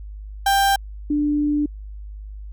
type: tone pair in turn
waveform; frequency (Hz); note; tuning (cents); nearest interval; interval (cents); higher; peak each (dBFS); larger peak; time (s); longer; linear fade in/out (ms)
35% pulse / sine; 790 / 294.7; G5 / D4; +13 / +6; octave + perfect fourth; 1707; first; -13 / -17; first; 0.46-0.76 / 1.1-1.66; second; 5
effects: added 51 Hz sine -32 dBFS peak until 2.52 s